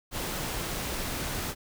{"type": "noise", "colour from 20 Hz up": "pink", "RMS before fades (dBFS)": -33, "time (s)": [0.11, 1.55], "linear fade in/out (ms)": 50, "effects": []}